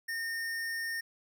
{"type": "tone", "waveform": "square", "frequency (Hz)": 1828, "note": "A#6", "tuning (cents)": -34, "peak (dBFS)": -34, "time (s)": [0.08, 1.01], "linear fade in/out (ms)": 10, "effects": []}